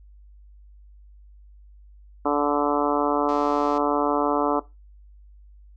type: harmonic tone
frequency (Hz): 145.6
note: D3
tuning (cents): -15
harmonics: 2 / 3 / 4 / 5 / 6 / 7 / 8 / 9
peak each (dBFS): -24 / -26 / -27 / -28 / -29 / -29 / -30 / -31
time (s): 2.25-4.6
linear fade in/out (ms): 10
type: click train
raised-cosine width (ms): 0.2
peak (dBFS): -27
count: 114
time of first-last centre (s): 3.29-3.777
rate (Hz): 232
effects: noise-tail reverb RT60 0.2 s tail -17 dB re dry + added 50 Hz sine -46 dBFS peak until 5.76 s